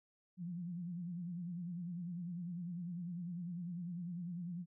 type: tone with vibrato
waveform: sine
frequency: 174.3 Hz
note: F3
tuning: 3 cents flat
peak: -40 dBFS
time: 0.37-4.66 s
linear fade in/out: 50 ms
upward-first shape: sine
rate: 10 Hz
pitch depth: 85 cents each way
effects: none